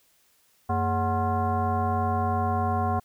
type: tone with frequency modulation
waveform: sine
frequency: 415.3 Hz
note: G#4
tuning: in tune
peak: -22 dBFS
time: 0.69-3 s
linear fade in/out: 10 ms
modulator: 323 Hz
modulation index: 2
effects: white hiss -64 dBFS RMS until 3.04 s